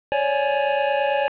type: tone cluster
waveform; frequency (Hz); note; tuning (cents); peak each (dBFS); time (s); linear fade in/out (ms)
square; 550 / 579 / 836; C#5 / D5 / G#5; -14 / -25 / +11; -24; 0.12-1.28; 0
effects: resampled to 8000 Hz + 7-bit

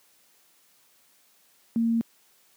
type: tone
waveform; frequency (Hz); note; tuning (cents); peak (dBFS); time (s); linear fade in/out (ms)
sine; 229.8; A#3; -25; -20; 1.76-2.01; 0
effects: white hiss -62 dBFS RMS until 2.56 s + high-pass 150 Hz 12 dB/octave

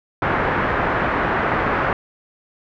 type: low-pass noise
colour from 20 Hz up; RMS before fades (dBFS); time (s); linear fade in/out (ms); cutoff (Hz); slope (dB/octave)
white; -20; 0.22-1.93; 2; 1700; 24
effects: none

